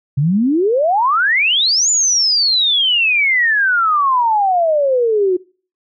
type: exponential two-way sweep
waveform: sine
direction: up then down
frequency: 131.8 to 7110 to 354.8 Hz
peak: -11 dBFS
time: 0.17-5.37 s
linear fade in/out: 10 ms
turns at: 1.9 s
effects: noise-tail reverb RT60 0.4 s tail -23 dB re dry